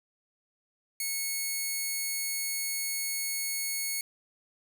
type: tone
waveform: 5% pulse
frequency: 2200 Hz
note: C#7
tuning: 14 cents flat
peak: -20 dBFS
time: 1-4.01 s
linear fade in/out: 2 ms
effects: none